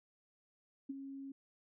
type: tone with ADSR envelope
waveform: sine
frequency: 273.1 Hz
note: C#4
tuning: 26 cents flat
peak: -36 dBFS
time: 0.89-1.32 s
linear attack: 10 ms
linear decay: 23 ms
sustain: -8 dB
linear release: 5 ms
effects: none